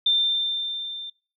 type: tone with level ramp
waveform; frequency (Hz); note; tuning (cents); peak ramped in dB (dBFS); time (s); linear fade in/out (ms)
sine; 3582; A7; +30; -16 to -33; 0.06-1.1; 5
effects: noise-tail reverb RT60 0.4 s tail -24 dB re dry